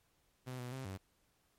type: tone with pitch steps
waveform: sawtooth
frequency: 127.7 / 123.5 / 132 / 95.7 Hz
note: C3 / B2 / C3 / G2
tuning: -42 / 0 / +16 / -41 cents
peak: -38 dBFS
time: 0.46-0.98 s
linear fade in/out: 20 ms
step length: 130 ms
effects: pink hiss -75 dBFS RMS until 1.58 s + MP3 64 kbps